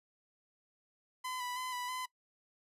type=tone with vibrato; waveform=sawtooth; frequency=1002 Hz; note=B5; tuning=25 cents sharp; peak=-34 dBFS; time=1.24-2.06 s; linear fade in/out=10 ms; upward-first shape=square; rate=3.1 Hz; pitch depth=25 cents each way; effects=noise-tail reverb RT60 0.1 s tail -21 dB re dry + resampled to 32000 Hz